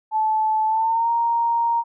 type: tone with pitch glide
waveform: sine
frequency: 870 to 932.4 Hz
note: A5 to A#5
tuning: -20 to 0 cents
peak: -17 dBFS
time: 0.11-1.84 s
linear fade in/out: 50 ms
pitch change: +120 cents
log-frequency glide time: 0.66-1.1 s
effects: none